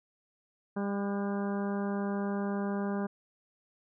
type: harmonic tone with a mistuned harmonic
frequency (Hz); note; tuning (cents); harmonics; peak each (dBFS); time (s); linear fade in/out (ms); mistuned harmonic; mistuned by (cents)
200.2; G3; +37; 1 / 2 / 3 / 4 / 5 / 6 / 7 / 8; -31 / -37 / -41 / -43 / -45 / -47 / -48 / -49; 0.76-3.07; 10; 7; +48
effects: none